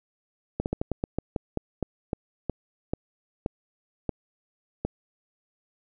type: slowing click train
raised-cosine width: 2 ms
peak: -13 dBFS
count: 16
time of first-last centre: 0.6-4.85 s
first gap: 59 ms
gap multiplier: 1.2
effects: none